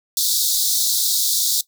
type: high-pass noise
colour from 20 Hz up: pink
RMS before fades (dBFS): -19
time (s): 0.17-1.61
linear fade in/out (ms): 2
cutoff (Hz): 3600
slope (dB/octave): 96
effects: noise-tail reverb RT60 0.1 s tail -18 dB re dry